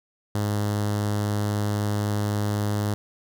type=tone with notch filter; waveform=sawtooth; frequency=103.83 Hz; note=G#2; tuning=in tune; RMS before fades=-25 dBFS; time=0.35-2.94 s; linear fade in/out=0 ms; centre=2400 Hz; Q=1.6; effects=none